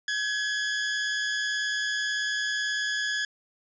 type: tone pair together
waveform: sawtooth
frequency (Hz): 1568 / 1686.2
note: G6 / G#6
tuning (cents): 0 / +26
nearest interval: minor second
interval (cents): 126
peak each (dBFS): -33 / -23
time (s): 0.08-3.25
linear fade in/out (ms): 2
effects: resampled to 16000 Hz + 10-bit